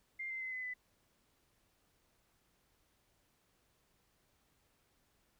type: tone with pitch steps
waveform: sine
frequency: 2100 / 2075 / 2050 / 2025 / 2001 Hz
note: C7 / C7 / C7 / B6 / B6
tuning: +6 / -15 / -36 / +43 / +22 cents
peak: -39 dBFS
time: 0.19-0.74 s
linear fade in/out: 10 ms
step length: 110 ms
effects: pink hiss -75 dBFS RMS until 5.39 s